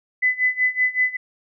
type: tone with tremolo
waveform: sine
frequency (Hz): 2008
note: B6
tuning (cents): +28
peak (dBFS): -14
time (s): 0.22-1.17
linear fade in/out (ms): 10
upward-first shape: sine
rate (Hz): 5.3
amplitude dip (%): 90
effects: none